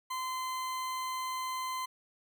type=tone; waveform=40% pulse; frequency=1031 Hz; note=C6; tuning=26 cents flat; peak=-33 dBFS; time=0.1-1.86 s; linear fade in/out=10 ms; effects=none